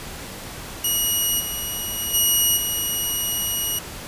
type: tone with level steps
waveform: 5% pulse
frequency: 2900 Hz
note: F#7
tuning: 35 cents flat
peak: -10 / -17 / -15 / -7 / -13 dBFS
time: 0.84-3.79 s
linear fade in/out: 5 ms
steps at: 1.39 / 1.97 / 2.13 / 2.56 s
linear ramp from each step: 20 ms
effects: pink hiss -35 dBFS RMS until 4.07 s + resampled to 32000 Hz